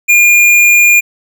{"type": "tone with hard clipping", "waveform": "sine", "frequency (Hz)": 2416, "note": "D7", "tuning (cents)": 48, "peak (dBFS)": -5, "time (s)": [0.08, 1.01], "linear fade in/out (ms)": 20, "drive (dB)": 14, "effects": []}